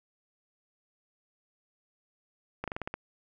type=slowing click train; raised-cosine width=0.5 ms; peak=-19 dBFS; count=7; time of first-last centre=2.64-2.94 s; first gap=37 ms; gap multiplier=1.12; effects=none